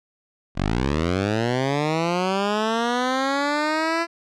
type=linear sweep; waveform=10% pulse; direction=up; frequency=41.82 to 339.4 Hz; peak=-12 dBFS; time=0.55-4.07 s; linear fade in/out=50 ms; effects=low-pass 5000 Hz 12 dB/octave